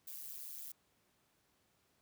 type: noise with amplitude modulation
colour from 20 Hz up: violet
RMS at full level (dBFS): -44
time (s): 0.07-0.72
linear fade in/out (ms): 5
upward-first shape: sine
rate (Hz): 140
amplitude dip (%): 80
effects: pink hiss -75 dBFS RMS until 2.01 s + high-pass 80 Hz 12 dB/octave